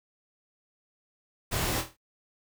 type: noise with echo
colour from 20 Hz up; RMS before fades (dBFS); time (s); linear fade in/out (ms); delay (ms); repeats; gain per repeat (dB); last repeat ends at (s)
pink; -30; 1.51-1.82; 20; 25; 6; -6; 1.97
effects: noise-tail reverb RT60 0.1 s tail -23 dB re dry